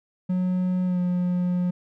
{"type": "tone with pitch glide", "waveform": "triangle", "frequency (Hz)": [182.7, 178.84], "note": ["F#3", "F3"], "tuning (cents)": [-22, 41], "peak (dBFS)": -19, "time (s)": [0.29, 1.71], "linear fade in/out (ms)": 10, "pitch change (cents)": -37, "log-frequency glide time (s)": [0.85, 0.99], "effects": []}